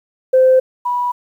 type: tone pair in turn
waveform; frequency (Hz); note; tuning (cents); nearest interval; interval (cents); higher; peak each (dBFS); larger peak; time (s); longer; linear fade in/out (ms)
sine; 518 / 977.9; C5 / B5; -17 / -17; major seventh; 1100; second; -6 / -15; first; 0.33-0.6 / 0.85-1.12; neither; 10
effects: tanh soft clip ceiling -3 dBFS + 8-bit